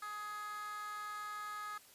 15% pulse tone with high-pass filter, 418.7 Hz, G#4, 14 cents sharp, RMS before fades -44 dBFS, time 0.02-1.78 s, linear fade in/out 5 ms, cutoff 1300 Hz, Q 4.2, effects white hiss -61 dBFS RMS until 1.94 s + resampled to 32000 Hz

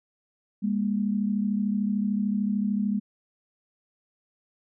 sine tone pair together, 203.4 / 236.8 Hz, G#3 / A#3, -36 / +27 cents, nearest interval minor third, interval 263 cents, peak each -24 / -29 dBFS, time 0.62-3 s, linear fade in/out 20 ms, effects none

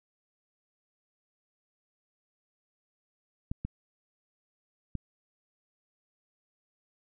clicks, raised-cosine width 5 ms, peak -20 / -21 / -21 dBFS, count 3, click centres 3.515 / 3.65 / 4.953 s, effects none

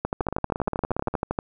two click trains, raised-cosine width 1 ms, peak -13 / -10 dBFS, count 17 / 18, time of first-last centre 0.21-1.14 / 0.05-1.389 s, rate 17.2 / 12.7 Hz, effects none

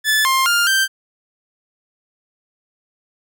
sawtooth tone with pitch steps, 1738 / 1058 / 1404 / 1566 Hz, A6 / C6 / F6 / G6, -22 / +19 / +9 / -2 cents, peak -10 dBFS, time 0.04-0.88 s, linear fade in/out 50 ms, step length 210 ms, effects none

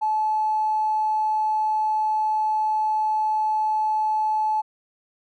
triangle tone with tanh clipping, 863 Hz, A5, 34 cents flat, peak -19 dBFS, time 0.01-4.62 s, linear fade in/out 20 ms, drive 2 dB, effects none

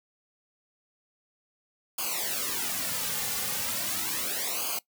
white noise with flanger, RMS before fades -31 dBFS, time 1.98-4.79 s, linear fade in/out 5 ms, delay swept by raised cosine 0.53 to 3.13 ms, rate 0.37 Hz, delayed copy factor -1, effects noise-tail reverb RT60 0.1 s tail -20 dB re dry

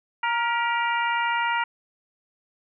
harmonic tone with a mistuned harmonic, 468.6 Hz, A#4, 9 cents sharp, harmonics 2 / 3 / 4 / 5 / 6, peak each -24 / -28 / -30 / -32 / -34 dBFS, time 0.23-1.64 s, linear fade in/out 5 ms, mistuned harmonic 4, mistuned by +49 cents, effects none

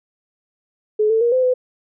sine tone with pitch steps, 426.7 / 445.8 / 473.4 / 513 / 505 Hz, G#4 / A4 / A#4 / C5 / B4, +47 / +23 / +27 / -34 / +39 cents, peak -13 dBFS, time 0.99-1.54 s, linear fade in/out 10 ms, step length 110 ms, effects none

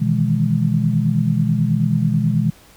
sine chord, E major seventh, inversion second, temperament equal, 123.47 / 155.56 / 164.81 / 207.7 Hz, B2 / D#3 / E3 / G#3, 0 / 0 / 0 / 0 cents, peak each -20 dBFS, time 0-2.51 s, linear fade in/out 20 ms, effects pink hiss -48 dBFS RMS until 2.76 s

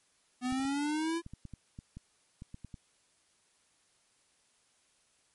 square exponential sweep, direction up, 246.8 to 340.8 Hz, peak -31 dBFS, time 0.41-1.22 s, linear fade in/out 50 ms
clicks, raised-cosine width 5 ms, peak -32 dBFS, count 11, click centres 0.524 / 1.264 / 1.336 / 1.453 / 1.537 / 1.789 / 1.97 / 2.421 / 2.544 / 2.647 / 2.742 s
effects white hiss -70 dBFS RMS until 5.34 s + MP3 48 kbps

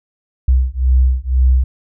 sine beating tone pair, 63 / 65 Hz, B1 / C2, +35 / -11 cents, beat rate 2 Hz, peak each -13 dBFS, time 0.48-1.64 s, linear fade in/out 5 ms, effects none

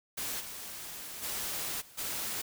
white noise with level steps, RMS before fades -36 / -43 / -36 / -55 / -36 dBFS, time 0.17-2.42 s, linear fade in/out 10 ms, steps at 0.39 / 1.22 / 1.8 / 1.97 s, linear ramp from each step 20 ms, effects none

